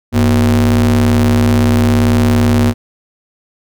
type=ring-modulated tone; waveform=square; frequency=69.3 Hz; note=C#2; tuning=in tune; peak=-6 dBFS; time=0.12-2.74 s; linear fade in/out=50 ms; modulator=169 Hz; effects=none